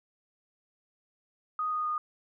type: tone with pitch steps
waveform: sine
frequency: 1244.5 / 1235.9 / 1227.4 Hz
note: D#6 / D#6 / D#6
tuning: 0 / -12 / -24 cents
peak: -28 dBFS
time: 1.59-1.98 s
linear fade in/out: 2 ms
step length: 130 ms
effects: none